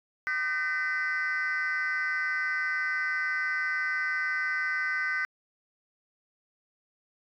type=tone cluster; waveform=sine; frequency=1210 / 1530 / 1850 / 2016 Hz; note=D#6 / G6 / A#6 / B6; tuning=-49 / -42 / -14 / +35 cents; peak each=-36 / -28 / -35 / -30 dBFS; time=0.27-5.25 s; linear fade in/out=0 ms; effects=tanh soft clip ceiling -22 dBFS